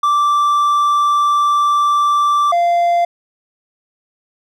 triangle tone pair in turn, 1170 / 692.3 Hz, D6 / F5, -7 / -15 cents, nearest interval major sixth, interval 908 cents, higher first, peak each -9 dBFS, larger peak neither, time 0.03-2.52 / 2.52-3.05 s, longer first, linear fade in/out 5 ms, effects none

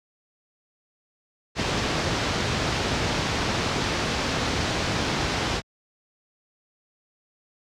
pink low-pass noise, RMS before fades -25 dBFS, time 1.55-5.62 s, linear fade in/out 50 ms, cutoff 5900 Hz, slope 24 dB/octave, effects high-pass 60 Hz 12 dB/octave

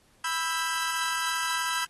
sawtooth chord, E minor, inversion second, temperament equal with one note detuned, 987.8 / 1318.5 / 1597.2 Hz, B5 / E6 / G6, 0 / 0 / +32 cents, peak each -28 dBFS, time 0.24-1.85 s, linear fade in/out 5 ms, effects pink hiss -63 dBFS RMS until 1.89 s + AAC 32 kbps

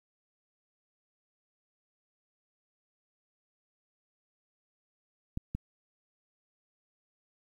clicks, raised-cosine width 5 ms, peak -21 dBFS, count 2, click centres 5.374 / 5.55 s, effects 10-bit

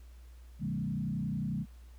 sine tone with frequency modulation, 177.7 Hz, F3, 30 cents sharp, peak -31 dBFS, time 0.59-1.66 s, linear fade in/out 50 ms, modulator 31.2 Hz, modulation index 1.6, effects added 60 Hz sine -49 dBFS peak until 1.98 s + pink hiss -66 dBFS RMS until 1.98 s

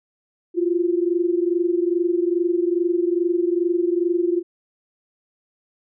sine tone pair together, 342.2 / 364.6 Hz, F4 / F#4, -35 / -25 cents, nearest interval minor second, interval 110 cents, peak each -19 / -22 dBFS, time 0.54-4.43 s, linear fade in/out 50 ms, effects none

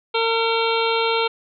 harmonic tone, 455.4 Hz, A#4, 40 cents flat, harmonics 1 / 2 / 3 / 5 / 6 / 7 / 8 / 9, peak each -21 / -24 / -26 / -28 / -29 / -29 / -30 / -31 dBFS, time 0.14-1.28 s, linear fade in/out 10 ms, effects none

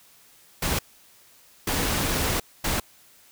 pink noise bursts at uneven times, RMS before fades -25 dBFS, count 3, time 0.62-0.79 / 1.67-2.4 / 2.64-2.8 s, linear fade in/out 5 ms, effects white hiss -55 dBFS RMS until 3.31 s

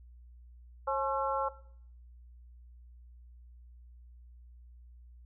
harmonic tone with a mistuned harmonic, 270 Hz, C#4, 45 cents flat, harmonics 2 / 3 / 4 / 5, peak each -32 / -34 / -35 / -36 dBFS, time 0.87-1.49 s, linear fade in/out 10 ms, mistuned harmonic 3, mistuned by +92 cents, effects noise-tail reverb RT60 0.6 s tail -18 dB re dry + added 60 Hz sine -51 dBFS peak until 5.25 s

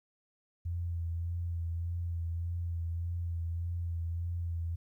sine tone with vibrato, 85 Hz, F2, 46 cents flat, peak -32 dBFS, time 0.65-4.76 s, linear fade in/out 10 ms, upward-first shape sine, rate 1.7 Hz, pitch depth 27 cents each way, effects 12-bit

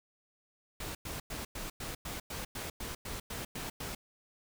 pink noise bursts, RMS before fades -40 dBFS, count 13, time 0.8-3.95 s, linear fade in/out 5 ms, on 150 ms, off 100 ms, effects none

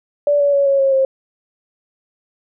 sine tone with pitch steps, 580 / 570.4 / 560.9 / 551.6 / 542.4 / 533.4 Hz, D5 / C#5 / C#5 / C#5 / C#5 / C5, -22 / +49 / +20 / -9 / -38 / +33 cents, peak -11 dBFS, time 0.27-1.05 s, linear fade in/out 2 ms, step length 130 ms, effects none

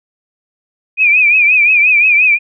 sine tone with vibrato, 2441 Hz, D#7, 34 cents flat, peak -6 dBFS, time 0.97-2.39 s, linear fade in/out 50 ms, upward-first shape triangle, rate 5.7 Hz, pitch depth 110 cents each way, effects none

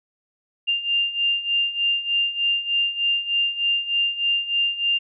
sine beating tone pair, 2794 / 2797.3 Hz, F7 / F7, 0 / +2 cents, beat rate 3.3 Hz, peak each -25 / -21 dBFS, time 0.67-4.99 s, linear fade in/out 20 ms, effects none

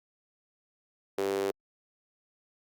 sawtooth tone with high-pass filter, 98.1 Hz, G2, 2 cents sharp, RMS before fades -30 dBFS, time 1.18-1.51 s, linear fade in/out 0 ms, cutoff 410 Hz, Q 5, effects Opus 48 kbps

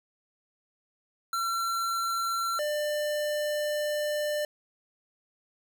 square tone pair in turn, 1357 / 596.2 Hz, E6 / D5, +50 / +26 cents, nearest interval octave + major second, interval 1424 cents, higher first, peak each -28 dBFS, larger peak neither, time 1.33-2.59 / 2.59-4.45 s, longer second, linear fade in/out 2 ms, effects none

